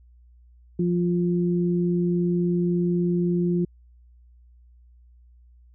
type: tone pair together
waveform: sine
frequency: 174.61 / 351 Hz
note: F3 / F4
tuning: 0 / +9 cents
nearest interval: octave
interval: 1209 cents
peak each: -21 / -25 dBFS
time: 0.79-3.65 s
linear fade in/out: 5 ms
effects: added 60 Hz sine -50 dBFS peak until 5.74 s